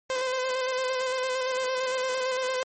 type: tone with vibrato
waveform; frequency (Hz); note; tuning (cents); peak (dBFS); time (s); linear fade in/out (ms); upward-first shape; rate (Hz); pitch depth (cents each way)
sawtooth; 515; C5; -28; -22; 0.1-2.63; 0; square; 8.8; 24
effects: MP3 32 kbps